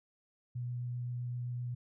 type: tone with vibrato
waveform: sine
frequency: 122.4 Hz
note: B2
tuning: 15 cents flat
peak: -35 dBFS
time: 0.55-1.75 s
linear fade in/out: 10 ms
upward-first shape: sine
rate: 7.7 Hz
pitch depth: 8 cents each way
effects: none